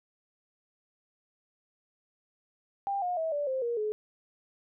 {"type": "tone with pitch steps", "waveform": "sine", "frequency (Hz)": [795, 716.5, 645.7, 582, 524.5, 472.7, 426], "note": ["G5", "F5", "E5", "D5", "C5", "A#4", "G#4"], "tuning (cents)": [24, 44, -36, -16, 4, 24, 44], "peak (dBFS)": -28, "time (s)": [2.87, 3.92], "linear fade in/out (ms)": 0, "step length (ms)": 150, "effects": []}